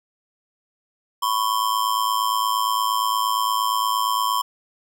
square ring-modulated tone, 1050 Hz, C6, 6 cents sharp, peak -17 dBFS, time 1.22-4.42 s, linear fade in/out 10 ms, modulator 54.3 Hz, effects none

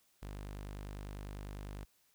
sawtooth tone, 50 Hz, G1, 35 cents sharp, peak -39 dBFS, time 0.22-1.85 s, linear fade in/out 10 ms, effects white hiss -72 dBFS RMS until 2.14 s

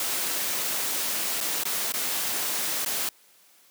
white noise with dropouts, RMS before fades -28 dBFS, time 0-3.09 s, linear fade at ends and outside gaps 2 ms, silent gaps 1.405-1.41 / 1.636-1.653 / 1.922-1.938 / 2.849-2.86 s, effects white hiss -58 dBFS RMS until 3.7 s + high-pass 200 Hz 12 dB/octave

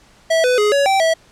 square tone with pitch steps, 652 / 499.6 / 418.6 / 562 / 776 / 651 Hz, E5 / B4 / G#4 / C#5 / G5 / E5, -19 / +20 / +14 / +24 / -18 / -22 cents, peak -13 dBFS, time 0.3-1.14 s, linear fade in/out 10 ms, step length 140 ms, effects pink hiss -50 dBFS RMS until 1.31 s + low-pass 8000 Hz 12 dB/octave

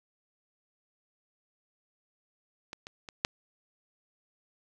clicks, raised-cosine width 0.2 ms, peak -22 / -25 / -25 / -8 dBFS, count 4, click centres 2.731 / 2.869 / 3.088 / 3.249 s, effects none

